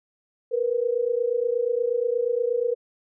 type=tone pair together; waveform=sine; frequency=465.5 / 493.9 Hz; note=A#4 / B4; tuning=-2 / 0 cents; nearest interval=minor second; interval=102 cents; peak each=-24 dBFS; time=0.51-2.75 s; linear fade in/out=20 ms; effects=none